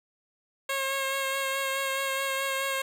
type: tone with vibrato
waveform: 10% pulse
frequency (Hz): 541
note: C#5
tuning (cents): -42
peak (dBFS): -19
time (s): 0.69-2.82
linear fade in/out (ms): 5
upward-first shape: sine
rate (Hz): 4.7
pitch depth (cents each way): 19
effects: 10-bit